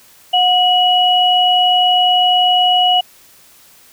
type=tone pair together; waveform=sine; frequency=727.8 / 2918 Hz; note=F#5 / F#7; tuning=-29 / -25 cents; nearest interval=2 octaves; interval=2404 cents; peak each=-12 dBFS; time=0.33-3.01 s; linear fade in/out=10 ms; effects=white hiss -46 dBFS RMS until 3.92 s